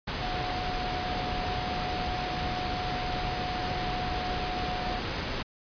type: tone in noise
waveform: sine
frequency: 730 Hz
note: F#5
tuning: 24 cents flat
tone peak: -33 dBFS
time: 0.21-5 s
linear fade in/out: 10 ms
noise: pink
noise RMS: -32 dBFS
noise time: 0.07-5.43 s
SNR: -4 dB
effects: resampled to 11025 Hz